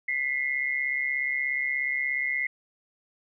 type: tone pair together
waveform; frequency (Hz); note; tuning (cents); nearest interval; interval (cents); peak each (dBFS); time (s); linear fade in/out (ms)
sine; 1994.2 / 2131; B6 / C7; +16 / +31; minor second; 115; -28; 0.08-2.47; 5
effects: none